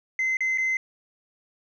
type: tone with dropouts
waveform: sine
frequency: 2061 Hz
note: C7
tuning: 27 cents flat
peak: -20 dBFS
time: 0.19-0.77 s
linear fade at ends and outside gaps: 2 ms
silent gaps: 0.37-0.406 / 0.576-0.582 s
effects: tanh soft clip ceiling -20 dBFS